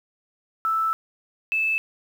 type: tone pair in turn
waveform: sine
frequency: 1318.5 / 2623 Hz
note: E6 / E7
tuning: 0 / -9 cents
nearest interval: octave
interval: 1191 cents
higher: second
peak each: -20 dBFS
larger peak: neither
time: 0.65-0.93 / 1.52-1.78 s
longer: first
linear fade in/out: 0 ms
effects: 8-bit